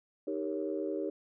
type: chord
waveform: sine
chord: Eb dominant seventh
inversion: none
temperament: equal with one note detuned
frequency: 311.1 / 392 / 461.6 / 554.4 Hz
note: Eb4 / G4 / Bb4 / Db5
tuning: 0 / 0 / -17 / 0 cents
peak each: -36 / -36 / -39 / -39 dBFS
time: 0.27-1.1 s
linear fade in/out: 5 ms
effects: tanh soft clip ceiling -21 dBFS